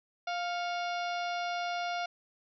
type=harmonic tone with a mistuned harmonic; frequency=700 Hz; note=F5; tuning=4 cents sharp; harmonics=1 / 2 / 3 / 4 / 5 / 6 / 7 / 8; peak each=-33 / -39 / -43 / -45 / -47 / -49 / -50 / -51 dBFS; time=0.27-2.06 s; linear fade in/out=5 ms; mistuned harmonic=3; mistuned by=+82 cents; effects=none